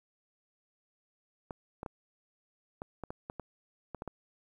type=clicks; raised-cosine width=1 ms; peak=-25 dBFS; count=11; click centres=1.508 / 1.831 / 1.862 / 2.819 / 3.037 / 3.105 / 3.299 / 3.397 / 3.947 / 4.021 / 4.077 s; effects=10-bit